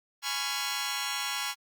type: chord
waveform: 10% pulse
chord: C# dominant seventh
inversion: second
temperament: just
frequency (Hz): 831.5 / 997.9 / 1108.7 / 1385.9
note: G#5 / B5 / C#6 / E#6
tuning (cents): +2 / +18 / 0 / -14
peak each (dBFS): -28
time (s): 0.22-1.55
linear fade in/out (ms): 50
effects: Opus 32 kbps